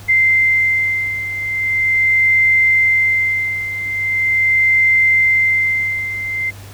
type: beating tone pair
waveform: sine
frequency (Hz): 2084 / 2084.41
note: C7 / C7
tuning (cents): -7 / -7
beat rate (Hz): 0.41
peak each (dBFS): -13 / -18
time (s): 0.08-6.51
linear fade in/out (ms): 20
effects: added 99 Hz sine -34 dBFS peak until 6.73 s + pink hiss -40 dBFS RMS until 6.73 s